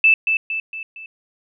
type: tone with echo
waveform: sine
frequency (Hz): 2637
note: E7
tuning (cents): 0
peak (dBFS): -9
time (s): 0.04-0.14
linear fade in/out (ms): 2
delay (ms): 230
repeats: 4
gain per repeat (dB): -6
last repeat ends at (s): 1.06
effects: none